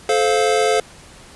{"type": "chord", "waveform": "square", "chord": "F major", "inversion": "first", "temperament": "equal with one note detuned", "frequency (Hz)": [433.9, 523.3, 698.5], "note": ["A4", "C5", "F5"], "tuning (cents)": [-24, 0, 0], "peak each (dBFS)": [-18, -21, -20], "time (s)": [0.09, 0.8], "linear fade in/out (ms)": 2, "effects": ["pink hiss -43 dBFS RMS until 1.35 s", "resampled to 24000 Hz"]}